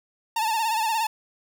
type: tone with vibrato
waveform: 45% pulse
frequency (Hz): 891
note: A5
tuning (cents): +22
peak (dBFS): -22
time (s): 0.36-1.07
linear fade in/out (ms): 5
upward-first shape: sine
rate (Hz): 17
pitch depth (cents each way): 69
effects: none